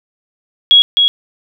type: tone with echo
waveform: sine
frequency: 3322 Hz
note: G#7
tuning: in tune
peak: -3 dBFS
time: 0.71-0.82 s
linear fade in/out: 0 ms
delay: 260 ms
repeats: 1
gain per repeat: -4 dB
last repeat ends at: 1.08 s
effects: none